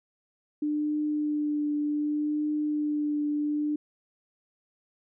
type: tone with vibrato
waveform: sine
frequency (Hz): 298.1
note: D4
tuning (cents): +26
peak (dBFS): -25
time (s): 0.62-3.76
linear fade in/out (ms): 5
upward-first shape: triangle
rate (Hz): 0.66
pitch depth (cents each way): 18
effects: none